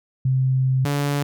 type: tone pair in turn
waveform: sine / sawtooth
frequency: 130.81 / 143.32 Hz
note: C3 / D3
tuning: 0 / -42 cents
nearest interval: major second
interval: 158 cents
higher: second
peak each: -16 dBFS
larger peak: neither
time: 0.25-0.85 / 0.85-1.23 s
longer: first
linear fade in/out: 5 ms
effects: none